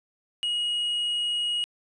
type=tone; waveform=triangle; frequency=2892 Hz; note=F#7; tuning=40 cents flat; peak=-23 dBFS; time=0.43-1.64 s; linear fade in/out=0 ms; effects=resampled to 24000 Hz + 10-bit